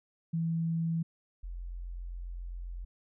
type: tone pair in turn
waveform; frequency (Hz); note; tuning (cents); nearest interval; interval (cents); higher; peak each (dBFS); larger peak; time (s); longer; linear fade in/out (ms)
sine; 164.81 / 43.74; E3 / F1; 0 / +3; octave + major seventh; 2297; first; -28 / -37; first; 0.33-1.03 / 1.43-2.85; second; 10
effects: none